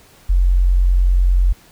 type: tone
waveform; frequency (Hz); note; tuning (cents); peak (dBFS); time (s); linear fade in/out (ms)
sine; 45; F#1; -47; -10; 0.29-1.53; 10
effects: pink hiss -48 dBFS RMS until 1.71 s